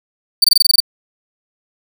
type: tone bursts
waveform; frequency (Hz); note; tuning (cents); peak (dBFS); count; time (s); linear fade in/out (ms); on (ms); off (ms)
40% pulse; 4592; D8; -40; -5; 9; 0.42-0.803; 5; 23; 22
effects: none